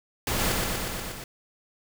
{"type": "noise with echo", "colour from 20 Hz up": "pink", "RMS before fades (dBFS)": -27, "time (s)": [0.27, 0.52], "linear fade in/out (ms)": 2, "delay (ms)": 120, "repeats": 6, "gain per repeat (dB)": -2, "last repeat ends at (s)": 1.24, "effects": []}